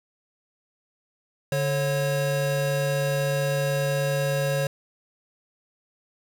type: tone pair together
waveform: square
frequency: 144.63 / 547 Hz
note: D3 / C#5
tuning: -26 / -23 cents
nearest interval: octave + major seventh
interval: 2303 cents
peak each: -26 dBFS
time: 1.52-4.67 s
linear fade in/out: 2 ms
effects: none